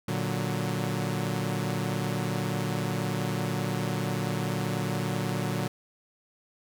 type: chord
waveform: sawtooth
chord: Bb augmented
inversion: none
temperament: equal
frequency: 116.54 / 146.83 / 185 Hz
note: Bb2 / D3 / F#3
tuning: 0 / 0 / 0 cents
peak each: -28 dBFS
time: 0.08-5.68 s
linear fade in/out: 5 ms
effects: none